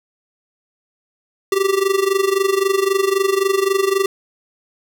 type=tone with amplitude modulation; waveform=square; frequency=390 Hz; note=G4; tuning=9 cents flat; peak=-12 dBFS; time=1.52-4.06 s; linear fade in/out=2 ms; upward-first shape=sine; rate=23.8 Hz; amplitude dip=80%; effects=none